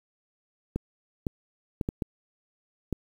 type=clicks; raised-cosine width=3 ms; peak=-15 dBFS; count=6; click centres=0.76 / 1.268 / 1.812 / 1.889 / 2.022 / 2.927 s; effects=8-bit